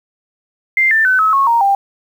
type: tone with pitch steps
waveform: sine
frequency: 2093 / 1780.4 / 1514.6 / 1288.4 / 1096 / 932.3 / 793.1 Hz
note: C7 / A6 / F#6 / E6 / C#6 / A#5 / G5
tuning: 0 / +20 / +40 / -40 / -20 / 0 / +20 cents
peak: -9 dBFS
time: 0.77-1.75 s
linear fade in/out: 2 ms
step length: 140 ms
effects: 7-bit